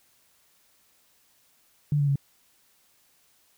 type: tone with pitch steps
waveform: sine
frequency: 146.83 / 143.06 / 139.39 Hz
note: D3 / D3 / C#3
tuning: 0 / -45 / +10 cents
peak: -20 dBFS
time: 1.92-2.157 s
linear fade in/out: 2 ms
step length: 79 ms
effects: white hiss -64 dBFS RMS until 3.57 s